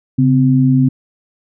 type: tone pair together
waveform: sine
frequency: 136.9 / 257.9 Hz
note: C#3 / C4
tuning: -21 / -25 cents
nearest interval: major seventh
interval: 1096 cents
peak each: -11 dBFS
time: 0.18-0.89 s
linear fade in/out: 10 ms
effects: none